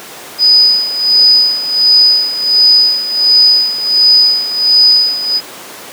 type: tone with tremolo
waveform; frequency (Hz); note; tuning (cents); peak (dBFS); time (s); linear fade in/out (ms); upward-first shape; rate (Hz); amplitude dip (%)
sine; 4978; D#8; 0; -3; 0.38-5.41; 50; sine; 1.4; 75
effects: pink hiss -29 dBFS RMS until 5.92 s + high-pass 300 Hz 12 dB/octave